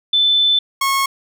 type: tone pair in turn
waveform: sine / sawtooth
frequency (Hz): 3520 / 1092.2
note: A7 / C#6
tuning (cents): 0 / -26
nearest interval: octave + minor sixth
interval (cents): 2026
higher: first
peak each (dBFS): -11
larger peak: neither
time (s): 0.13-0.59 / 0.81-1.06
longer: first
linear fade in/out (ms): 5
effects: none